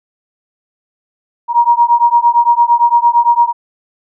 sine beating tone pair, 943 / 951.8 Hz, A#5 / A#5, +20 / +36 cents, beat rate 8.8 Hz, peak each -10 dBFS, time 1.48-3.53 s, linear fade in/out 50 ms, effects none

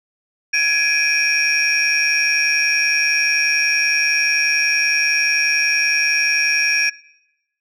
sine tone cluster, 1675 / 2354 / 2505 / 5590 Hz, G#6 / D7 / D#7 / F8, +14 / +3 / +11 / +1 cents, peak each -19 dBFS, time 0.53-6.9 s, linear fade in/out 10 ms, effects noise-tail reverb RT60 0.9 s tail -21 dB re dry + tanh soft clip ceiling -9 dBFS

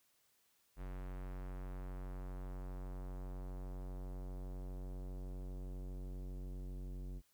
square tone with low-pass filter sweep, 46.25 Hz, F#1, in tune, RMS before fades -45 dBFS, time 0.76-7.22 s, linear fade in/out 50 ms, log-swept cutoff 2000 to 330 Hz, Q 0.91, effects white hiss -75 dBFS RMS until 7.33 s

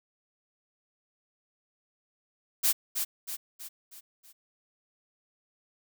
blue noise with echo, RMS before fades -24 dBFS, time 2.63-2.73 s, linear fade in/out 20 ms, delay 320 ms, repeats 5, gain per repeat -6 dB, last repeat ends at 4.33 s, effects none

